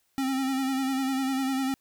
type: tone with vibrato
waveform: square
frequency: 266.2 Hz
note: C4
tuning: 30 cents sharp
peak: -26 dBFS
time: 0.18-1.74 s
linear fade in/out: 0 ms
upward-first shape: sine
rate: 10 Hz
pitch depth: 41 cents each way
effects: white hiss -71 dBFS RMS until 1.8 s